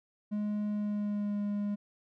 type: tone with pitch glide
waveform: triangle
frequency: 208.9 to 205.1 Hz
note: G#3 to G#3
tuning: +10 to -21 cents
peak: -28 dBFS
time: 0.31-1.76 s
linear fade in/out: 20 ms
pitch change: -31 cents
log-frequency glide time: 0.68-1.4 s
effects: none